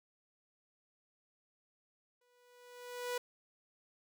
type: tone with exponential growth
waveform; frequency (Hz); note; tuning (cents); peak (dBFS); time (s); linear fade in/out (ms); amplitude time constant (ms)
sawtooth; 490.7; B4; -11; -30; 2.21-3.18; 5; 210
effects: none